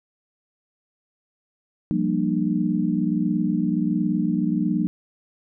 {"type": "chord", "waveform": "sine", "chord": "G minor seventh", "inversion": "third", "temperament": "equal with one note detuned", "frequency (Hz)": [174.61, 196, 233.1, 300.9], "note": ["F3", "G3", "Bb3", "D4"], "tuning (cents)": [0, 0, 0, 42], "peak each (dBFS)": -25, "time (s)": [1.91, 4.87], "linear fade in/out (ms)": 0, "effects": []}